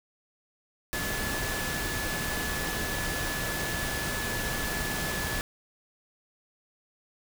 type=tone in noise; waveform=sine; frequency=1720 Hz; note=A6; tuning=40 cents flat; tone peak=-35 dBFS; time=0.93-5.41 s; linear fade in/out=0 ms; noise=pink; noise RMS=-32 dBFS; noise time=0.93-5.41 s; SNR=-6 dB; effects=none